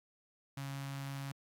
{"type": "tone with notch filter", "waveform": "sawtooth", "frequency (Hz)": 138, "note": "C#3", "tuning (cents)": -7, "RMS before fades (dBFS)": -42, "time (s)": [0.57, 1.32], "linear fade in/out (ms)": 5, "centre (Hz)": 430, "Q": 0.82, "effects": ["AAC 64 kbps"]}